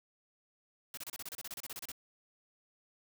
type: noise bursts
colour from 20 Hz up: white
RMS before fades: -43 dBFS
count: 16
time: 0.94-1.918 s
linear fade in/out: 2 ms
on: 33 ms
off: 30 ms
effects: none